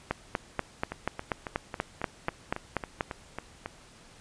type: two click trains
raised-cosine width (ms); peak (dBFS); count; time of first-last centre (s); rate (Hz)
0.5; -19 / -12; 11 / 13; 0.92-3.66 / 0.11-3.009; 3.65 / 4.14
effects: pink hiss -54 dBFS RMS until 4.2 s + resampled to 22050 Hz